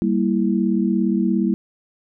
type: chord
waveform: sine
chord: E diminished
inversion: first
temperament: equal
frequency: 196 / 233.1 / 329.6 Hz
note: G3 / Bb3 / E4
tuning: 0 / 0 / 0 cents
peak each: -19 / -21 / -22 dBFS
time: 0.02-1.54 s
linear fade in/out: 0 ms
effects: none